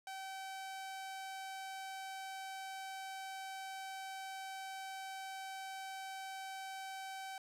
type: tone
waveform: sawtooth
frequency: 769 Hz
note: G5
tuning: 33 cents flat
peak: -40 dBFS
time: 0.07-7.38 s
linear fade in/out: 2 ms
effects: low-pass 11000 Hz 12 dB/octave + 11-bit